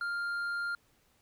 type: tone with hard clipping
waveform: sine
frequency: 1400 Hz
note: F6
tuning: 4 cents sharp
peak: -33 dBFS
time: 0.01-0.75 s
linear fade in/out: 2 ms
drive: 4 dB
effects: pink hiss -69 dBFS RMS until 1.21 s